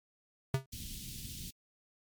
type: tone with exponential decay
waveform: square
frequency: 133.6 Hz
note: C3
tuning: 36 cents sharp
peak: -25 dBFS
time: 0.54-0.66 s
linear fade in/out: 2 ms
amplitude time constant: 25 ms
type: band-stop noise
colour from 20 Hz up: pink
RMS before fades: -44 dBFS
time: 0.72-1.51 s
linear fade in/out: 10 ms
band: 240 to 3100 Hz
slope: 24 dB/octave
effects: MP3 96 kbps